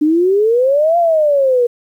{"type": "exponential two-way sweep", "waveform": "sine", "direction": "up then down", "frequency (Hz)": [294, 699, 472.6], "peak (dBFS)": -9, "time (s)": [0.01, 1.67], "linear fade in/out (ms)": 10, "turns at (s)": 0.98, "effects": ["8-bit"]}